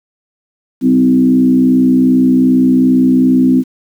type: tone with frequency modulation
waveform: sine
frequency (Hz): 257.5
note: C4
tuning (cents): -28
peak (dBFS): -6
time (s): 0.81-3.64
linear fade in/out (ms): 50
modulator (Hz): 62.6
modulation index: 0.79
effects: 7-bit